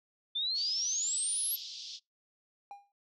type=exponential sweep; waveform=sine; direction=up; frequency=3505 to 11840 Hz; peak=-30 dBFS; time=0.35-1.56 s; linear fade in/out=10 ms
type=band-pass noise; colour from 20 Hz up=white; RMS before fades=-44 dBFS; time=0.54-2 s; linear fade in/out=50 ms; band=3200 to 5500 Hz; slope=48 dB/octave
type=tone with exponential decay; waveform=triangle; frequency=806 Hz; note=G5; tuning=48 cents sharp; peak=-38 dBFS; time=2.71-2.92 s; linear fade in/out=1 ms; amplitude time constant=44 ms
effects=noise-tail reverb RT60 0.2 s tail -26 dB re dry

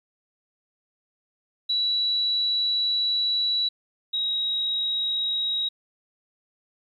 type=tone pair in turn; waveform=sine; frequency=3928 / 3814 Hz; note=B7 / A#7; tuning=-10 / +39 cents; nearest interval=minor second; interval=51 cents; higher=first; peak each=-21 / -23 dBFS; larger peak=first; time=1.69-3.69 / 4.13-5.69 s; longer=first; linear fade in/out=10 ms; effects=10-bit

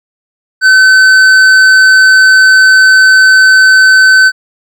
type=tone with hard clipping; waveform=sine; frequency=1525 Hz; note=G6; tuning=48 cents flat; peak=-3 dBFS; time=0.61-4.32 s; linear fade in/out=50 ms; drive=8 dB; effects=none

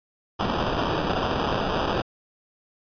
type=noise with sample-and-hold; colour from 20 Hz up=white; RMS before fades=-25 dBFS; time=0.39-2.02 s; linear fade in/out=10 ms; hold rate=2100 Hz; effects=resampled to 11025 Hz

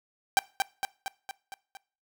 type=tone with echo; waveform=sawtooth; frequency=784 Hz; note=G5; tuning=in tune; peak=-15 dBFS; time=0.37-0.39 s; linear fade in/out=0 ms; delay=230 ms; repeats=6; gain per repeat=-4 dB; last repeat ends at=1.77 s; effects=noise-tail reverb RT60 0.4 s tail -23 dB re dry

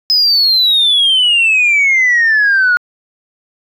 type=exponential sweep; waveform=sine; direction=down; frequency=5110 to 1425 Hz; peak=-6 dBFS; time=0.1-2.77 s; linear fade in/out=0 ms; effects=tanh soft clip ceiling -5 dBFS

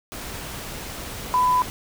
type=tone in noise; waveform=sine; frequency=1000 Hz; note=B5; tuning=21 cents sharp; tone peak=-16 dBFS; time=1.34-1.62 s; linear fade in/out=0 ms; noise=pink; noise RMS=-34 dBFS; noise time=0.12-1.7 s; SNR=+15 dB; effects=none

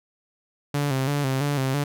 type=tone with vibrato; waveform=sawtooth; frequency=138.4 Hz; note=C#3; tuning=2 cents flat; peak=-18 dBFS; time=0.74-1.84 s; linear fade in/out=5 ms; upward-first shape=square; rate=3 Hz; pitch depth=71 cents each way; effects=none

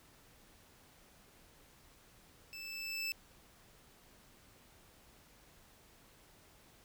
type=tone with level ramp; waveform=25% pulse; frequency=2637 Hz; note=E7; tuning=in tune; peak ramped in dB=-42 to -31 dBFS; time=2.53-3.12 s; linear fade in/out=0 ms; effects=pink hiss -63 dBFS RMS until 6.84 s

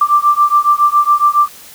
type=beating tone pair; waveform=sine; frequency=1174.7 / 1181.9 Hz; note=D6 / D6; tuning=0 / +11 cents; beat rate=7.2 Hz; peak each=-11 dBFS; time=0.01-1.48 s; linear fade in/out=5 ms; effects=white hiss -37 dBFS RMS until 1.74 s

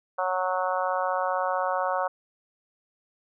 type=harmonic tone; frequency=184.4 Hz; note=F#3; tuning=6 cents flat; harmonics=3 / 4 / 5 / 6 / 7 / 8; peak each=-29 / -30 / -31 / -31 / -33 / -36 dBFS; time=0.18-2.08 s; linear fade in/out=10 ms; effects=none

